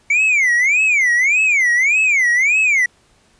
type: tone with vibrato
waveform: triangle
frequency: 2217 Hz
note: C#7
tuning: in tune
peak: -10 dBFS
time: 0.1-2.86 s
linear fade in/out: 5 ms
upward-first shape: sine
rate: 1.7 Hz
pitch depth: 270 cents each way
effects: pink hiss -55 dBFS RMS until 3.39 s + resampled to 22050 Hz